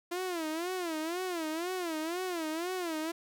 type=tone with vibrato; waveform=sawtooth; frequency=340 Hz; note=F4; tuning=46 cents flat; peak=-29 dBFS; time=0.11-3.12 s; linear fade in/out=10 ms; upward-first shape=sine; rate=2 Hz; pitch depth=160 cents each way; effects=none